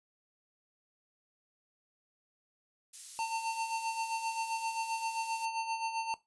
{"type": "high-pass noise", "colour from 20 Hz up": "pink", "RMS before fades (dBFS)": -47, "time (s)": [2.93, 5.46], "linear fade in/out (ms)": 10, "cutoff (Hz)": 6700, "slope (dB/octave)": 12}
{"type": "tone with tremolo", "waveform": "square", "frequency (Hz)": 900, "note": "A5", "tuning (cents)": 39, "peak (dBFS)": -31, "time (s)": [3.19, 6.14], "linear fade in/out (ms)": 0, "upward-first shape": "sine", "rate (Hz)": 7.6, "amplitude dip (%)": 60}
{"effects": ["noise-tail reverb RT60 0.2 s tail -18 dB re dry", "resampled to 24000 Hz"]}